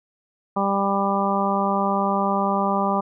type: harmonic tone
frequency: 197.8 Hz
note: G3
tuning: 16 cents sharp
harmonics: 1 / 2 / 3 / 4 / 5 / 6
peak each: -24 / -29 / -27 / -25 / -26 / -26 dBFS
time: 0.56-3.01 s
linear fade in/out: 10 ms
effects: none